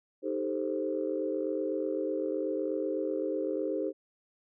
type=chord; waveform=sine; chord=A half-diminished seventh; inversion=second; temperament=equal; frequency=311.1 / 392 / 440 / 523.3 Hz; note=Eb4 / G4 / A4 / C5; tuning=0 / 0 / 0 / 0 cents; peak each=-34 / -34 / -36 / -34 dBFS; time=0.22-3.93 s; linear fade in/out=50 ms; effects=tanh soft clip ceiling -18 dBFS